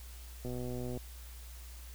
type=click train; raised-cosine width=2 ms; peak=-28 dBFS; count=66; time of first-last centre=0.45-0.974 s; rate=124 Hz; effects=added 60 Hz sine -46 dBFS peak until 1.94 s + white hiss -55 dBFS RMS until 1.94 s